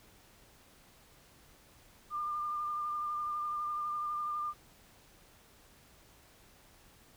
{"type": "tone with vibrato", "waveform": "sine", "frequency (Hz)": 1200, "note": "D6", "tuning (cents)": 37, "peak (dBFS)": -33, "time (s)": [2.1, 4.54], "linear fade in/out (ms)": 50, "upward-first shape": "sine", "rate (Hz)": 12, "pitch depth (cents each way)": 17, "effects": ["pink hiss -61 dBFS RMS until 7.16 s"]}